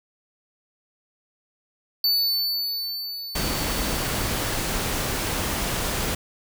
square tone with exponential decay, 4499 Hz, C#8, 25 cents sharp, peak -18 dBFS, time 2.04-5.54 s, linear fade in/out 2 ms, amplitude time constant 760 ms
pink noise, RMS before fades -26 dBFS, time 3.35-6.15 s, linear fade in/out 5 ms
effects none

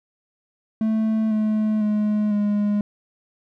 triangle tone with pitch steps, 219.6 / 215.2 / 210.9 / 206.7 Hz, A3 / A3 / G#3 / G#3, -3 / -38 / +27 / -8 cents, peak -16 dBFS, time 0.81-2.81 s, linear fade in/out 2 ms, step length 500 ms, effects none

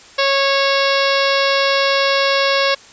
harmonic tone with a mistuned harmonic, 550 Hz, C#5, 14 cents flat, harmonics 1 / 2 / 3 / 4 / 5 / 6 / 7 / 8 / 9 / 10, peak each -17 / -20 / -22 / -23 / -24 / -25 / -25 / -26 / -27 / -27 dBFS, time 0.18-2.75 s, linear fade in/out 10 ms, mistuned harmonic 6, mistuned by +36 cents, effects white hiss -42 dBFS RMS until 2.92 s + resampled to 16000 Hz

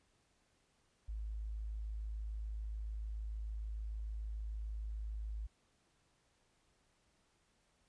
sine tone, 53.4 Hz, G#1, 49 cents sharp, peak -39 dBFS, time 1.08-5.47 s, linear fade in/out 10 ms, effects pink hiss -75 dBFS RMS until 7.88 s + resampled to 22050 Hz

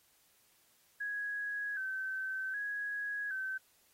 sine tone with vibrato, 1600 Hz, G6, 35 cents sharp, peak -35 dBFS, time 1-3.58 s, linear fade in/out 10 ms, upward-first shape square, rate 0.65 Hz, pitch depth 66 cents each way, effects white hiss -69 dBFS RMS until 3.93 s + AAC 48 kbps

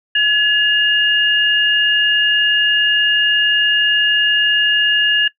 sine tone pair together, 1693.7 / 2837 Hz, G#6 / F7, +34 / +27 cents, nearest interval major sixth, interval 893 cents, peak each -14 dBFS, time 0.15-5.28 s, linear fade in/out 5 ms, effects noise-tail reverb RT60 0.1 s tail -20 dB re dry

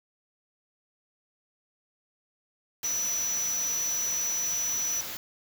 white band-stop noise, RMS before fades -37 dBFS, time 2.83-5.17 s, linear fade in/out 2 ms, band 7500 to 11000 Hz, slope 96 dB/octave
sine tone, 5920 Hz, F#8, in tune, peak -27 dBFS, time 2.84-5.01 s, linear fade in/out 5 ms
effects none

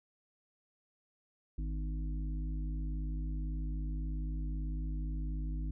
harmonic tone with a mistuned harmonic, 51.91 Hz, G#1, in tune, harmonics 1 / 3 / 5 / 6, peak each -34 / -44 / -48 / -50 dBFS, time 1.58-5.71 s, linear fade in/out 5 ms, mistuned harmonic 5, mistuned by -43 cents, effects none

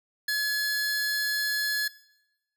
45% pulse tone pair together, 1700 / 4228 Hz, G#6 / C8, +40 / +17 cents, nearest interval octave + major third, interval 1577 cents, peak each -26 / -30 dBFS, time 0.28-1.88 s, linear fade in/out 5 ms, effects noise-tail reverb RT60 0.9 s tail -20 dB re dry

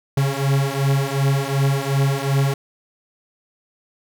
45% pulse beating tone pair, 136.4 / 139.1 Hz, C#3 / C#3, -28 / +6 cents, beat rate 2.7 Hz, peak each -20 dBFS, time 0.17-2.54 s, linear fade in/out 5 ms, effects none

